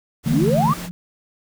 pink noise, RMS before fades -33 dBFS, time 0.23-0.9 s, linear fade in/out 50 ms
sine chord, D suspended second, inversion none, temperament equal, 146.83 / 164.81 / 220 Hz, D3 / E3 / A3, 0 / 0 / 0 cents, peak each -21 dBFS, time 0.26-0.73 s, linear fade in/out 5 ms
sine tone with exponential growth, 176.8 Hz, F3, 22 cents sharp, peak -27 dBFS, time 0.26-0.91 s, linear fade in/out 0 ms, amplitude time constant 140 ms
sine exponential sweep, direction up, 207.7 to 1244.5 Hz, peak -17 dBFS, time 0.29-0.74 s, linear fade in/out 10 ms
effects none

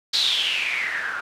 blue noise with low-pass filter sweep, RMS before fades -24 dBFS, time 0.13-1.21 s, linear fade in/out 10 ms, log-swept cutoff 4200 to 1400 Hz, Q 7.7, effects none

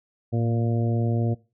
harmonic tone with a mistuned harmonic, 116.7 Hz, A#2, 2 cents sharp, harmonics 1 / 2 / 3 / 4 / 5 / 6, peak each -22 / -28 / -32 / -34 / -36 / -38 dBFS, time 0.32-1.35 s, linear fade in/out 20 ms, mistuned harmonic 1, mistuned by -36 cents, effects noise-tail reverb RT60 0.3 s tail -21 dB re dry

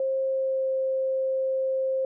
sine tone with pitch glide, 532 to 528.3 Hz, C5 to C5, +29 to +17 cents, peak -23 dBFS, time 0-2.05 s, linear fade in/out 2 ms, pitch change -12 cents, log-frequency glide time 0.25-0.71 s, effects none

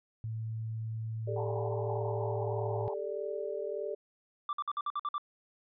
sine tone with pitch glide, 111.4 to 110.31 Hz, A2 to A2, +22 to +5 cents, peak -34 dBFS, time 0.24-2.88 s, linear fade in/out 0 ms, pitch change -17 cents, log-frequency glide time 2.07-2.38 s
sine chord, G suspended second, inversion none, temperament equal with one note detuned, 398.4 / 440 / 587.3 Hz, G4 / A4 / D5, +28 / 0 / 0 cents, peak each -38 dBFS, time 1.27-3.95 s, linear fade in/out 10 ms
pink band-pass noise, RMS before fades -42 dBFS, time 1.36-2.94 s, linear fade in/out 5 ms, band 700 to 960 Hz, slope 96 dB/octave
triangle tone bursts, 1174.7 Hz, D6, in tune, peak -29 dBFS, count 8, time 4.49-5.181 s, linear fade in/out 2 ms, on 40 ms, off 53 ms
effects resampled to 11025 Hz

